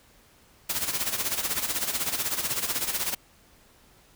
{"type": "noise with tremolo", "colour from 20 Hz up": "white", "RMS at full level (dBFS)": -26, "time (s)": [0.69, 3.15], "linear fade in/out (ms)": 10, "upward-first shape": "sine", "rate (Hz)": 16, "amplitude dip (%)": 70, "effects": ["pink hiss -58 dBFS RMS until 4.15 s"]}